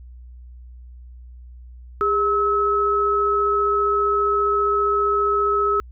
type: tone pair together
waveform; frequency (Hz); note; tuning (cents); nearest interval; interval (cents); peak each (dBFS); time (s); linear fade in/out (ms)
sine; 407 / 1292; G#4 / E6; -35 / -35; octave + minor sixth; 2000; -21 / -18; 2.01-5.8; 0
effects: added 61 Hz sine -38 dBFS peak until 5.91 s

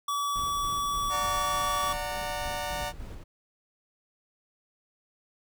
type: tone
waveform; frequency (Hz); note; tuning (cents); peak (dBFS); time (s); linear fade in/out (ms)
square; 1144; D6; -46; -28; 0.08-1.93; 5
type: noise with tremolo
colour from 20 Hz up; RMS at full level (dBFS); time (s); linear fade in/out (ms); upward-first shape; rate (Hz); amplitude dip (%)
brown; -39; 0.35-3.24; 10; square; 3.4; 35
type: chord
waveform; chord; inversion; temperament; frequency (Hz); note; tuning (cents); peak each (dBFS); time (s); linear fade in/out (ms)
sawtooth; D augmented; none; just; 587.3 / 734.2 / 917.7; D5 / F#5 / A#5; 0 / -14 / -27; -32; 1.09-2.93; 50
effects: none

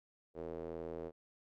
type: tone with band-pass filter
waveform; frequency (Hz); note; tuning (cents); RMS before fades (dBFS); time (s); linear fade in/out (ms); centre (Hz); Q
square; 41.13; E1; -3; -44; 0.34-1.12; 50; 460; 3.1
effects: none

